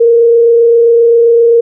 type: tone with frequency modulation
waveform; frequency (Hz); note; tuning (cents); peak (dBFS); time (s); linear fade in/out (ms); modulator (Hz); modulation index
sine; 466.2; A#4; 0; -3; 0-1.61; 10; 27.6; 0.26
effects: none